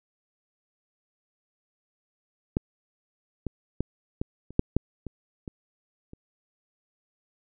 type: clicks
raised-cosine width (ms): 3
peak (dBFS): -10 / -17 / -13 / -15 / -29 / -6 / -8 / -22 / -23 / -30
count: 10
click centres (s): 2.569 / 3.467 / 3.806 / 4.215 / 4.506 / 4.594 / 4.766 / 5.067 / 5.478 / 6.134
effects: none